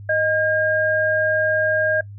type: tone pair together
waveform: sine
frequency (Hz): 622.3 / 1616.8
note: D#5 / G#6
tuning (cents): 0 / -47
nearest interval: octave + perfect fourth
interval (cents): 1653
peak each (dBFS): -19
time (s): 0.09-2.01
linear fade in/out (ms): 5
effects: noise-tail reverb RT60 0.1 s tail -20 dB re dry + added 101 Hz sine -34 dBFS peak until 2.18 s